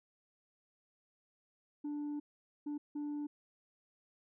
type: tone bursts at uneven times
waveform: sine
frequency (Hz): 293.7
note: D4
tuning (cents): 0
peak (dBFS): -34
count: 3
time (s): 1.84-2.2 / 2.66-2.78 / 2.95-3.27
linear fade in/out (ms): 10
effects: tanh soft clip ceiling -36 dBFS